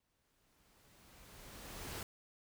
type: noise with exponential growth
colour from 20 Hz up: pink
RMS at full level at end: -43 dBFS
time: 0-2.03 s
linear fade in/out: 2 ms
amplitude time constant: 440 ms
effects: none